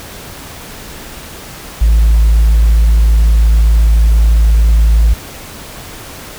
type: tone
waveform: sine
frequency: 55 Hz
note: A1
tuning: in tune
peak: -3 dBFS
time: 1.81-5.14 s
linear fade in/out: 10 ms
effects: tanh soft clip ceiling -3 dBFS + pink hiss -30 dBFS RMS until 6.38 s